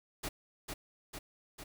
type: noise with echo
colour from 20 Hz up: pink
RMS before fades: -38 dBFS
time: 0.23-0.29 s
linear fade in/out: 10 ms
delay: 450 ms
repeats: 3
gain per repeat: -3 dB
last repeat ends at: 1.64 s
effects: none